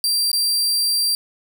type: tone with dropouts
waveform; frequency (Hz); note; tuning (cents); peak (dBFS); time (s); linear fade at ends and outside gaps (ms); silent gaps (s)
sawtooth; 4715; D8; +6; -14; 0.04-1.15; 1; 0.316-0.33
effects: none

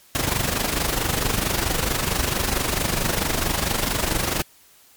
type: noise with amplitude modulation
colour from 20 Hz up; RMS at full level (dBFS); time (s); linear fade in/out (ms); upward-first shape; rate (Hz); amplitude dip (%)
pink; -20; 0.15-4.42; 0; sine; 24.5; 65
effects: white hiss -53 dBFS RMS until 4.96 s + MP3 96 kbps

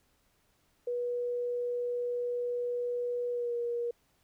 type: tone with pitch glide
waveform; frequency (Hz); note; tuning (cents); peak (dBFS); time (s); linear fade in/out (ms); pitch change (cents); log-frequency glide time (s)
sine; 485.9 to 475.1; B4 to A#4; -28 to +33; -30; 0.87-3.91; 5; -39; 3.31-3.54
effects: pink hiss -71 dBFS RMS until 4.23 s

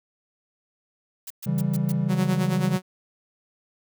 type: noise bursts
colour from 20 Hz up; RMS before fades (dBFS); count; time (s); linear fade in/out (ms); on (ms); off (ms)
blue; -36; 5; 1.27-1.92; 5; 34; 120
type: chord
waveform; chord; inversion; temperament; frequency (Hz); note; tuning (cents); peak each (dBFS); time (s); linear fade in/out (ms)
triangle; C# diminished; none; equal; 138.59 / 164.81 / 196; C#3 / E3 / G3; 0 / 0 / 0; -24; 1.46-2.77; 10
type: tone with tremolo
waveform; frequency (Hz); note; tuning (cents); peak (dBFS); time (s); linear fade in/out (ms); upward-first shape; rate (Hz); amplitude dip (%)
sawtooth; 185; F#3; 0; -19; 2.08-2.82; 50; sine; 9.3; 70
effects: none

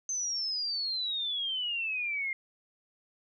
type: exponential sweep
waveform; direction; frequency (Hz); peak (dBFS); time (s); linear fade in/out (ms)
sine; down; 6272 to 2101; -30; 0.09-2.33; 2
effects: none

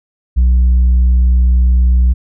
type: tone with tanh clipping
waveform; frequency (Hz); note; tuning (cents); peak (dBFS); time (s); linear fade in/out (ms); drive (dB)
triangle; 61.74; B1; 0; -7; 0.36-2.14; 20; 7
effects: none

